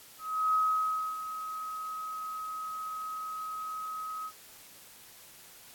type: tone with ADSR envelope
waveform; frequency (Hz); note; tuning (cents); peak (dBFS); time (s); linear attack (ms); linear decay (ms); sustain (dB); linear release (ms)
sine; 1270; D#6; +35; -23; 0.18-4.32; 360; 630; -12; 61
effects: white hiss -53 dBFS RMS until 5.74 s + AAC 64 kbps